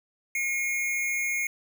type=tone pair together; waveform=square; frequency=2160 / 2394 Hz; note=C#7 / D7; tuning=-45 / +33 cents; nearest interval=major second; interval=178 cents; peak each=-27 / -36 dBFS; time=0.35-1.47 s; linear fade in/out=2 ms; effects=11-bit